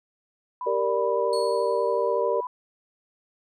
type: tone with vibrato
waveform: sine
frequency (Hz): 987.8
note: B5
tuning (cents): 0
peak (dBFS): -29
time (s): 0.61-2.47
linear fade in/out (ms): 2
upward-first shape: sine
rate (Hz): 11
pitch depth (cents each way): 20
type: chord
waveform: sine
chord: G minor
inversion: none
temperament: equal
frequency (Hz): 392 / 466.2 / 587.3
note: G4 / Bb4 / D5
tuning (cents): 0 / 0 / 0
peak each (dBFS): -28 / -25 / -26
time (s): 0.66-2.41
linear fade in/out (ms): 10
type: tone with exponential decay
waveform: 35% pulse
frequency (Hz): 4361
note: C#8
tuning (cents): -29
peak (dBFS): -30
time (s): 1.33-2.21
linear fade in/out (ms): 1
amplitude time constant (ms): 190
effects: resampled to 32000 Hz